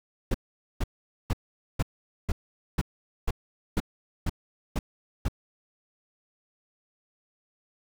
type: noise bursts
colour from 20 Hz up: brown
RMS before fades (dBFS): -24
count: 11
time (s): 0.31-5.284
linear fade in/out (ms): 5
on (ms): 34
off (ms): 460
effects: none